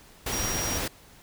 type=tone in noise; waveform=sine; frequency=5700 Hz; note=F8; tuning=34 cents sharp; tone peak=-31 dBFS; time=0.32-0.78 s; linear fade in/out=5 ms; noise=pink; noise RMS=-30 dBFS; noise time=0.26-0.88 s; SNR=-4 dB; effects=pink hiss -53 dBFS RMS until 1.22 s